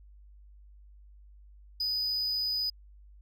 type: tone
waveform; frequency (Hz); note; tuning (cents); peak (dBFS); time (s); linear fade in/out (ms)
triangle; 4978; D#8; 0; -27; 1.8-2.7; 5
effects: added 50 Hz sine -51 dBFS peak until 3.21 s